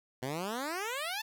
10% pulse exponential sweep, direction up, 122.5 to 904 Hz, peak -26 dBFS, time 0.22-1.22 s, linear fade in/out 10 ms, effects none

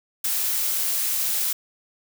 blue noise, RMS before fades -24 dBFS, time 0.24-1.53 s, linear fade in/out 5 ms, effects none

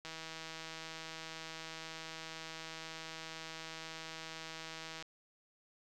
click train, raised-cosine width 0.2 ms, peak -28 dBFS, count 802, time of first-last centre 0.05-5.025 s, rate 161 Hz, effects none

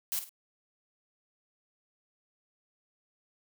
blue noise with echo, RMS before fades -32 dBFS, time 0.12-0.19 s, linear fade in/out 0 ms, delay 51 ms, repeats 2, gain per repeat -10 dB, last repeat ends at 0.292 s, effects none

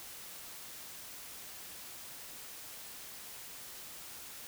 silence, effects white hiss -48 dBFS RMS until 4.47 s

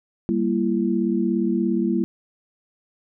sine chord, E diminished, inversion first, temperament equal with one note detuned, 196 / 233.1 / 336.9 Hz, G3 / Bb3 / E4, 0 / 0 / +38 cents, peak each -23 / -23 / -23 dBFS, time 0.29-2.04 s, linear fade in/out 0 ms, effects none

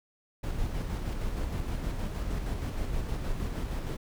brown noise with tremolo, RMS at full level -31 dBFS, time 0.43-3.97 s, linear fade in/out 10 ms, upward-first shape square, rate 6.4 Hz, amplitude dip 30%, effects none

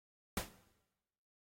pink noise with exponential decay, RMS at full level -33 dBFS, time 0.37-0.53 s, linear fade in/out 2 ms, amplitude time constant 34 ms, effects noise-tail reverb RT60 1.0 s tail -17 dB re dry + AAC 48 kbps

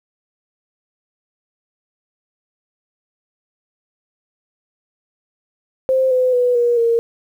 sine tone with pitch steps, 523.3 / 507.8 / 492.8 / 478.2 / 464.1 Hz, C5 / B4 / B4 / A#4 / A#4, 0 / +48 / -4 / +44 / -8 cents, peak -12 dBFS, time 5.89-6.99 s, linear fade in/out 0 ms, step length 220 ms, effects 8-bit

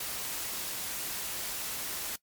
white noise, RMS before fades -36 dBFS, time 0-2.16 s, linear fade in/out 5 ms, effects noise-tail reverb RT60 0.1 s tail -20 dB re dry + MP3 96 kbps

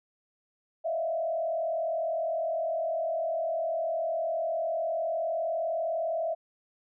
sine tone with frequency modulation, 657 Hz, E5, 6 cents flat, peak -27 dBFS, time 0.84-6.35 s, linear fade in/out 20 ms, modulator 39.8 Hz, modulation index 0.92, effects none

